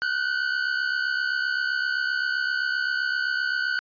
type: tone pair together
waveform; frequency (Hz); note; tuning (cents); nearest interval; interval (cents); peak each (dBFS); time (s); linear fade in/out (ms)
45% pulse; 1461.3 / 1529; F#6 / G6; -22 / -44; minor second; 78; -26; 0.02-3.79; 0
effects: resampled to 11025 Hz